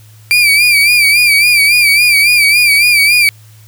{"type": "tone with vibrato", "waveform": "35% pulse", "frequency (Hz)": 2351, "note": "D7", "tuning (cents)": 1, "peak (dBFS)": -4, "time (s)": [0.31, 3.29], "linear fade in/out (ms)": 0, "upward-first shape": "sine", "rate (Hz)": 3.6, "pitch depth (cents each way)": 77, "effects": ["added 108 Hz sine -37 dBFS peak until 3.67 s", "white hiss -46 dBFS RMS until 3.67 s"]}